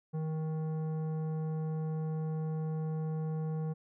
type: tone with tanh clipping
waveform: triangle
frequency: 157.4 Hz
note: D#3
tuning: 20 cents sharp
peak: -34 dBFS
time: 0.13-3.74 s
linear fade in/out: 20 ms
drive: 16 dB
effects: none